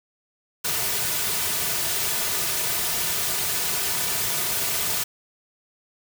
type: noise with comb filter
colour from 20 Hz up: white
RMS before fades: -25 dBFS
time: 0.64-5.04 s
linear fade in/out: 10 ms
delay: 3.7 ms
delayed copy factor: -0.6
effects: none